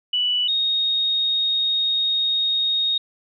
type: tone pair in turn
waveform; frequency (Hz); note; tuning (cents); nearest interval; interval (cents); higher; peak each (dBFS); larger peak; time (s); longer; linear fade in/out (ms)
sine; 2960 / 3729; F#7 / A#7; 0 / 0; major third; 400; second; -18; neither; 0.13-0.48 / 0.48-2.98; second; 5
effects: none